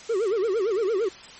triangle tone with vibrato, 415.3 Hz, G#4, in tune, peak -19 dBFS, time 0.09-1.09 s, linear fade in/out 10 ms, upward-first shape sine, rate 8.8 Hz, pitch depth 220 cents each way, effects white hiss -44 dBFS RMS until 1.39 s + MP3 32 kbps

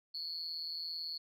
sine tone with amplitude modulation, 4400 Hz, C#8, 14 cents flat, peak -33 dBFS, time 0.14-1.18 s, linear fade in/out 10 ms, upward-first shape sine, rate 162 Hz, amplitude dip 100%, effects tanh soft clip ceiling -31 dBFS

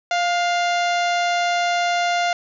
harmonic tone with a mistuned harmonic, 698.5 Hz, F5, in tune, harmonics 1 / 2 / 3 / 4 / 5 / 6 / 7 / 8 / 9 / 10, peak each -19 / -26 / -27 / -31 / -33 / -34 / -39 / -39 / -39 / -43 dBFS, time 0.11-2.33 s, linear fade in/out 2 ms, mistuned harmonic 2, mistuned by +34 cents, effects none

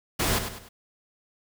pink noise with echo, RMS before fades -25 dBFS, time 0.19-0.39 s, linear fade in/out 10 ms, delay 100 ms, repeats 3, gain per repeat -8 dB, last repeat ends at 0.69 s, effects none

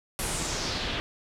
pink noise with low-pass filter sweep, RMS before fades -31 dBFS, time 0.19-1 s, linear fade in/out 0 ms, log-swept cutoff 11000 to 3100 Hz, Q 2.5, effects none

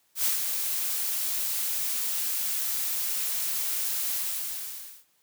blue noise with ADSR envelope, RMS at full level -24 dBFS, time 0.15-5.05 s, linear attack 100 ms, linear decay 130 ms, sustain -5 dB, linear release 920 ms, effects white hiss -68 dBFS RMS until 5.22 s + high-pass 80 Hz 12 dB/octave

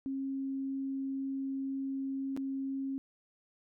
sine tone with dropouts, 270.2 Hz, C#4, 44 cents flat, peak -33 dBFS, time 0.06-2.98 s, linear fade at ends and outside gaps 0 ms, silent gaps 2.365-2.374 s, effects none

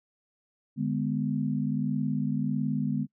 sine chord, G# diminished, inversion second, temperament just, 149.51 / 207.7 / 249.2 Hz, D3 / G#3 / B3, +31 / 0 / +16 cents, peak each -30 dBFS, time 0.76-3.07 s, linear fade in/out 50 ms, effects noise-tail reverb RT60 0.1 s tail -25 dB re dry

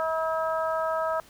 harmonic tone, 321.4 Hz, E4, 44 cents flat, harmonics 2 / 3 / 4 / 5, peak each -27 / -32 / -30 / -38 dBFS, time 0-1.2 s, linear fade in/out 0 ms, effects pink hiss -54 dBFS RMS until 1.29 s

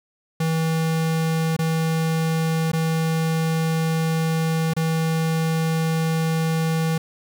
square tone with dropouts, 161.6 Hz, E3, 34 cents flat, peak -20 dBFS, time 0.4-6.98 s, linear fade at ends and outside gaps 5 ms, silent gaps 1.566-1.589 / 2.718-2.732 / 4.736-4.765 s, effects 9-bit

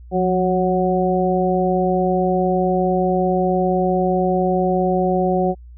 harmonic tone with a mistuned harmonic, 184.6 Hz, F#3, 4 cents flat, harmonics 1 / 2 / 3 / 4, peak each -20 / -20 / -22 / -21 dBFS, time 0.11-5.55 s, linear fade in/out 50 ms, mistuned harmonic 1, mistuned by -53 cents, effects added 60 Hz sine -37 dBFS peak until 5.77 s

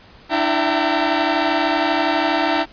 sawtooth tone cluster, 296.2 / 328.8 / 669 / 771 / 909 Hz, D4 / E4 / E5 / G5 / A#5, +15 / -4 / +25 / -29 / -44 cents, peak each -19 dBFS, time 0.29-2.66 s, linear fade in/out 50 ms, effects pink hiss -46 dBFS RMS until 2.72 s + resampled to 11025 Hz

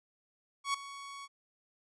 sawtooth tone with ADSR envelope, 1116 Hz, C#6, 11 cents sharp, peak -24 dBFS, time 0.64-1.28 s, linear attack 100 ms, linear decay 6 ms, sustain -16 dB, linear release 39 ms, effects resampled to 22050 Hz

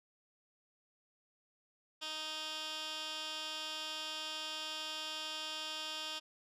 15% pulse tone with band-pass filter, 311.1 Hz, D#4, in tune, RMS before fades -42 dBFS, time 2.01-6.2 s, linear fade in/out 20 ms, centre 3800 Hz, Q 2, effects none

